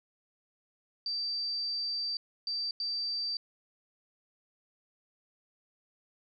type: tone bursts at uneven times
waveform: sine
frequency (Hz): 4660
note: D8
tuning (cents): -14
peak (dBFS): -31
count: 3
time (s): 1.06-2.17 / 2.47-2.71 / 2.8-3.37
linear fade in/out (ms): 2
effects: none